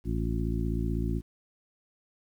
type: harmonic tone with a mistuned harmonic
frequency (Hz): 55.9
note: A1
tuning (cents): +28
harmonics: 1 / 2 / 3 / 4 / 5 / 6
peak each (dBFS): -30 / -33 / -35 / -36 / -37 / -38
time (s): 0.04-1.22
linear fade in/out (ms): 50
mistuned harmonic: 6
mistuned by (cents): +72
effects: 10-bit